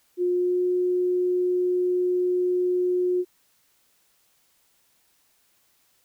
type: tone with pitch glide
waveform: sine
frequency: 357.1 to 360.8 Hz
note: F4 to F#4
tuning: +39 to -44 cents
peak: -20 dBFS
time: 0.17-3.25 s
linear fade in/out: 50 ms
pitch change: +17 cents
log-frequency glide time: 0.32-0.64 s
effects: white hiss -65 dBFS RMS until 6.04 s